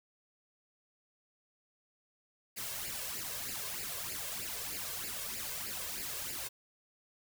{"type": "noise with flanger", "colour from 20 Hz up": "white", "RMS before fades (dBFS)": -40, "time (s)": [2.56, 6.49], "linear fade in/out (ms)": 20, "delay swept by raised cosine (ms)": [0.41, 1.91], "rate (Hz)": 3.2, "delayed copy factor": 0.75, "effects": []}